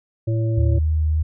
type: harmonic tone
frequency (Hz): 112.2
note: A2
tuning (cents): +34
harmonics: 1 / 3 / 5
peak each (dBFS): -18 / -28 / -32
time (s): 0.27-0.79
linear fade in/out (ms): 10
type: tone with vibrato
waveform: sine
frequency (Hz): 77.78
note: D#2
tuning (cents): 0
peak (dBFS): -16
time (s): 0.57-1.23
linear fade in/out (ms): 10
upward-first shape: sine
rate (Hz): 3.5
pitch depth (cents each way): 10
effects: none